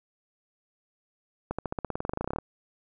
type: accelerating click train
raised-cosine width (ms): 1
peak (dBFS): -16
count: 20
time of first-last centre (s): 1.51-2.386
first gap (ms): 76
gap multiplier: 0.94
effects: none